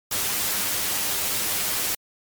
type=noise with comb filter; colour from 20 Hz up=white; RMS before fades=-25 dBFS; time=0.11-1.95 s; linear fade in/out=5 ms; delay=9.8 ms; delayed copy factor=+0.6; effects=MP3 96 kbps